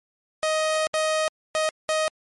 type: tone bursts at uneven times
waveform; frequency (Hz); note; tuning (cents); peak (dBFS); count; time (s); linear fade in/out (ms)
sawtooth; 626; D#5; +10; -17; 4; 0.43-0.87 / 0.94-1.28 / 1.55-1.69 / 1.89-2.08; 0
effects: MP3 48 kbps